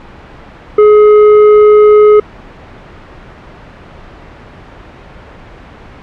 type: tone with tanh clipping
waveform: triangle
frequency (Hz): 421.3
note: G#4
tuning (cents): +25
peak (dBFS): -3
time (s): 0.78-2.2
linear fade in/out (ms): 5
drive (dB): 13
effects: pink hiss -33 dBFS RMS until 6.02 s + low-pass 2000 Hz 12 dB/octave